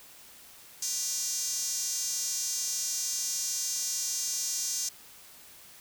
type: tone with high-pass filter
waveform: square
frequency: 216.7 Hz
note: A3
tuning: 26 cents flat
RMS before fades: -32 dBFS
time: 0.82-4.89 s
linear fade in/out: 5 ms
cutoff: 6200 Hz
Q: 3.7
effects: white hiss -52 dBFS RMS until 5.8 s